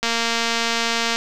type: click train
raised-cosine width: 0.2 ms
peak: -4 dBFS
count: 262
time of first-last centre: 0.03-1.16 s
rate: 231 Hz
effects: none